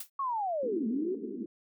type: noise with exponential decay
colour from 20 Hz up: blue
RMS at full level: -34 dBFS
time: 0-0.1 s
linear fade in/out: 5 ms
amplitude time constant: 21 ms
type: linear two-way sweep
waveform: sine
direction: down then up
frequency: 1124 to 211.2 to 397.2 Hz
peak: -29 dBFS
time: 0.19-1.15 s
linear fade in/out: 5 ms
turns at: 0.87 s
type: band-pass noise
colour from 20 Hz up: pink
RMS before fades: -39 dBFS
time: 0.63-1.46 s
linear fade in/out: 2 ms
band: 200 to 430 Hz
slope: 96 dB/octave
effects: none